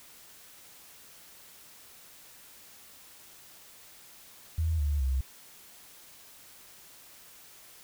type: tone with pitch steps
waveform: sine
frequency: 80.9 / 72.91 / 65.71 Hz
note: E2 / D2 / C2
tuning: -32 / -12 / +8 cents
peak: -25 dBFS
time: 4.58-5.21 s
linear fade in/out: 5 ms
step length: 210 ms
effects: white hiss -53 dBFS RMS until 7.83 s